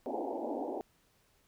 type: band-pass noise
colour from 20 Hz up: pink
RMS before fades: -37 dBFS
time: 0.06-0.81 s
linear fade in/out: 0 ms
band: 240 to 900 Hz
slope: 96 dB/octave
effects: pink hiss -70 dBFS RMS until 1.47 s